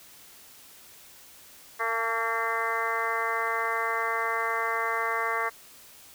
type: harmonic tone with a mistuned harmonic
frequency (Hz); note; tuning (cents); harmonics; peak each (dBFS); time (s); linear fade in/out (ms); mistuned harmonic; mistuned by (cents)
227.9; A#3; -39; 2 / 3 / 4 / 5 / 6 / 7 / 8 / 9; -35 / -36 / -35 / -30 / -36 / -35 / -34 / -34; 1.79-5.5; 20; 4; -32
effects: white hiss -51 dBFS RMS until 6.14 s